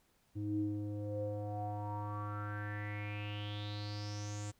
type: tone with low-pass filter sweep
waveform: square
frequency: 103.83 Hz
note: G#2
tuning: in tune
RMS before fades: -40 dBFS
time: 0.35-4.52 s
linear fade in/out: 20 ms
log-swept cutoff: 260 to 7500 Hz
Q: 7.5
effects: pink hiss -73 dBFS RMS until 4.59 s